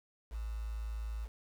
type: tone with quantisation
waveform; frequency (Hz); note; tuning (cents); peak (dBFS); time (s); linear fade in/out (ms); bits
sine; 55; A1; 0; -36; 0.3-1.29; 50; 9
effects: none